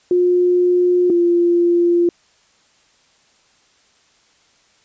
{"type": "tone pair in turn", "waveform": "sine", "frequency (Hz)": [357.2, 346], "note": ["F4", "F4"], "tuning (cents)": [39, -16], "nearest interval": "minor second", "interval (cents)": 55, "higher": "first", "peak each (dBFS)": -11, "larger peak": "neither", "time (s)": [[0.11, 1.1], [1.1, 2.09]], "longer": "neither", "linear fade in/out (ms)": 2, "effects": ["white hiss -56 dBFS RMS until 4.84 s", "resampled to 16000 Hz"]}